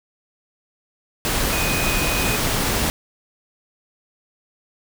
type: tone in noise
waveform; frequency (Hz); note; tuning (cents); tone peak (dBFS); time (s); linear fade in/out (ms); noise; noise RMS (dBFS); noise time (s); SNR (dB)
sine; 2493; D#7; +3; -26; 1.53-2.36; 0; pink; -21; 1.25-2.9; -8
effects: none